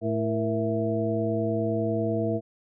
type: harmonic tone with a mistuned harmonic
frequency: 110 Hz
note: A2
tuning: in tune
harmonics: 1 / 2 / 3 / 4 / 6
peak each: -30 / -30 / -30 / -30 / -30 dBFS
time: 0.01-2.41 s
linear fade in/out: 50 ms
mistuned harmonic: 4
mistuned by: +110 cents
effects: none